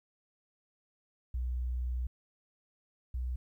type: tone pair in turn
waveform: sine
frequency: 61.74 / 62.21 Hz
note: B1 / B1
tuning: 0 / +13 cents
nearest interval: unison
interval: 13 cents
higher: second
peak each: -31 / -32 dBFS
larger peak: first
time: 1.34-2.07 / 3.14-3.36 s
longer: first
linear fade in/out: 5 ms
effects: 12-bit